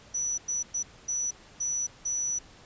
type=tone bursts at uneven times; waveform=sine; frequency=5920 Hz; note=F#8; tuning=in tune; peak=-27 dBFS; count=6; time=0.14-0.38 / 0.48-0.63 / 0.74-0.83 / 1.08-1.31 / 1.6-1.87 / 2.05-2.39 s; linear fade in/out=10 ms; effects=pink hiss -53 dBFS RMS until 2.65 s + resampled to 16000 Hz